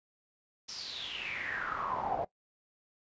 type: noise with band-pass filter sweep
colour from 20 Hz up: brown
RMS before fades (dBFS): -37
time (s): 0.68-2.25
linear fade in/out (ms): 10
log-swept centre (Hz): 5600 to 650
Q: 7.7
effects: noise-tail reverb RT60 0.1 s tail -18 dB re dry + resampled to 16000 Hz